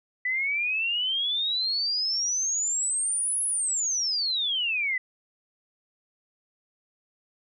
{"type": "exponential two-way sweep", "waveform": "sine", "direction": "up then down", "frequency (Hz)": [1975.5, 10670, 1975.5], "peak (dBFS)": -24, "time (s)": [0.25, 4.98], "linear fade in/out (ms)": 5, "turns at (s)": 3.43, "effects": []}